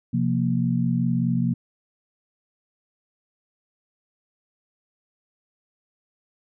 sine tone cluster, 129.9 / 174.7 / 233.5 Hz, C3 / F3 / A#3, -12 / +1 / +3 cents, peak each -24 dBFS, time 0.13-1.54 s, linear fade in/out 10 ms, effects none

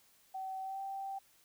sine tone with pitch glide, 763 to 780.4 Hz, G5 to G5, -47 to -8 cents, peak -38 dBFS, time 0.34-1.19 s, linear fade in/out 10 ms, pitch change +39 cents, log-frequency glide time 0.61-0.8 s, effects white hiss -67 dBFS RMS until 1.44 s

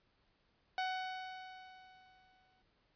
sawtooth tone with exponential decay, 747 Hz, F#5, 16 cents sharp, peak -30 dBFS, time 0.78-2.62 s, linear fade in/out 1 ms, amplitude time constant 400 ms, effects pink hiss -75 dBFS RMS until 2.95 s + resampled to 11025 Hz

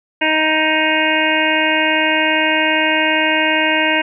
harmonic tone, 312.5 Hz, D#4, 8 cents sharp, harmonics 1 / 2 / 3 / 5 / 6 / 7 / 8 / 9, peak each -21 / -21 / -21 / -21 / -21 / -21 / -21 / -21 dBFS, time 0.21-4.02 s, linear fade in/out 10 ms, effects none

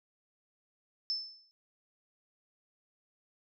sine tone with exponential decay, 5274 Hz, E8, in tune, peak -28 dBFS, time 1.1-1.51 s, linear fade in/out 0 ms, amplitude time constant 88 ms, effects none

